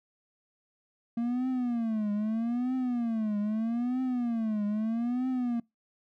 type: tone with vibrato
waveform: triangle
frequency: 230.9 Hz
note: A#3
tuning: 16 cents flat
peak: -25 dBFS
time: 1.17-5.6 s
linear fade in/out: 5 ms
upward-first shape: triangle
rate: 0.79 Hz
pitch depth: 210 cents each way
effects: noise-tail reverb RT60 0.2 s tail -25 dB re dry